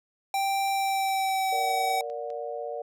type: tone with pitch glide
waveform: square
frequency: 784 to 758.2 Hz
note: G5 to F#5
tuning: 0 to +42 cents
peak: -25 dBFS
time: 0.34-2.01 s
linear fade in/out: 2 ms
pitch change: -58 cents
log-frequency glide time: 0.71-1.73 s
type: click train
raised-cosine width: 0.2 ms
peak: -35 dBFS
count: 9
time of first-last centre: 0.68-2.303 s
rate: 4.93 Hz
type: chord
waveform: sine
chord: Bb augmented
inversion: none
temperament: just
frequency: 466.2 / 582.7 / 728.4 Hz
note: Bb4 / D5 / F#5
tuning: 0 / -14 / -27 cents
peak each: -35 / -35 / -37 dBFS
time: 1.52-2.82 s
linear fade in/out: 5 ms
effects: none